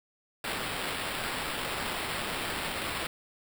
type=noise with sample-and-hold; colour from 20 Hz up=blue; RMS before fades=-34 dBFS; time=0.44-3.07 s; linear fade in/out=2 ms; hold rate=6300 Hz; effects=none